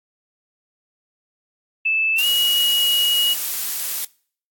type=tone with pitch glide; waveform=sine; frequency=2628 to 2899 Hz; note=E7 to F#7; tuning=-6 to -36 cents; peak=-16 dBFS; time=1.85-3.34 s; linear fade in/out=10 ms; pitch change=+170 cents; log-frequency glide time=2.15-2.26 s
type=noise; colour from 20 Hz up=blue; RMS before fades=-24 dBFS; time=2.18-4.05 s; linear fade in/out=5 ms
effects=noise-tail reverb RT60 0.5 s tail -24 dB re dry + AAC 64 kbps